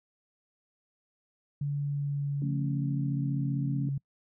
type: tone with pitch glide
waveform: sine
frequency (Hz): 143.4 to 138.68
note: D3 to C#3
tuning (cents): -41 to +1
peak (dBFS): -28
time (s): 1.61-3.98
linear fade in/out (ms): 5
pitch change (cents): -58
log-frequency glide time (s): 1.79-3.53
type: chord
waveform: sine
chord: F augmented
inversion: none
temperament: equal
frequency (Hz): 174.61 / 220 / 277.2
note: F3 / A3 / C#4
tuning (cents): 0 / 0 / 0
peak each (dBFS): -37 / -38 / -35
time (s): 2.42-3.89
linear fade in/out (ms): 2
effects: noise-tail reverb RT60 0.1 s tail -26 dB re dry